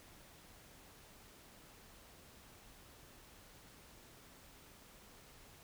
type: silence
effects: pink hiss -60 dBFS RMS until 5.63 s